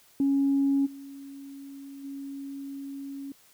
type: tone with level steps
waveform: sine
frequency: 276.6 Hz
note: C#4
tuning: 4 cents flat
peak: -20 / -40 / -35 dBFS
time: 0.2-3.32 s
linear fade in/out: 2 ms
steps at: 0.85 / 2.03 s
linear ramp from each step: 20 ms
effects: tanh soft clip ceiling -16 dBFS + white hiss -59 dBFS RMS until 3.53 s